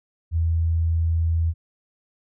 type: tone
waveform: sine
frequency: 82.41 Hz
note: E2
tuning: in tune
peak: -18 dBFS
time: 0.31-1.54 s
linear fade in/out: 50 ms
effects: none